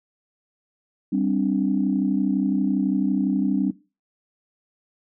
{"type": "chord", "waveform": "sine", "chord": "G suspended fourth", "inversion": "none", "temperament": "equal", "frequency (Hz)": [196, 261.6, 293.7], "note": ["G3", "C4", "D4"], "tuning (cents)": [0, 0, 0], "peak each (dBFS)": -23, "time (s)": [1.12, 3.71], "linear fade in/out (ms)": 10, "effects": ["noise-tail reverb RT60 0.3 s tail -19 dB re dry", "tanh soft clip ceiling -9 dBFS"]}